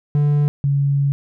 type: tone pair in turn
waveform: triangle / sine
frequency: 146.3 / 140.36 Hz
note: D3 / C#3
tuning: -6 / +22 cents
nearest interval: minor second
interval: 72 cents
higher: first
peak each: -11 / -14 dBFS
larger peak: first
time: 0.15-0.48 / 0.64-1.12 s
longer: second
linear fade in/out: 0 ms
effects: none

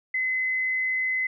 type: tone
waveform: sine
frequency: 2037 Hz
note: C7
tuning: 47 cents flat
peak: -23 dBFS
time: 0.14-1.27 s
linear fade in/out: 5 ms
effects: none

